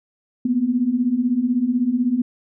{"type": "beating tone pair", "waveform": "sine", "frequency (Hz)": [234.7, 250.7], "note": ["A#3", "B3"], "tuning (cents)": [12, 26], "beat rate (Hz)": 16, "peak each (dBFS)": [-22, -18], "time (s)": [0.45, 2.22], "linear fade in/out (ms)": 5, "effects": []}